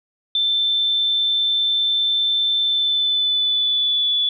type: tone with pitch glide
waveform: sine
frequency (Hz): 3545 to 3444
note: A7 to A7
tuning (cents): +12 to -38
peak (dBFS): -16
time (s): 0.35-4.29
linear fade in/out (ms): 2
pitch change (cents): -50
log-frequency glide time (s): 2.61-4.16
effects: none